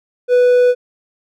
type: tone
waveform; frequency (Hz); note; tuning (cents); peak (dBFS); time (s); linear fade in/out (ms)
triangle; 493.9; B4; 0; -6; 0.28-0.75; 50
effects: none